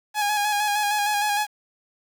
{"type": "tone with vibrato", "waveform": "sawtooth", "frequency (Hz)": 830.6, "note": "G#5", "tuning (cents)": 0, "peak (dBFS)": -17, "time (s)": [0.14, 1.47], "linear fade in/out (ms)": 50, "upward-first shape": "square", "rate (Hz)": 6.5, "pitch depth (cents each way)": 27, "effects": ["8-bit"]}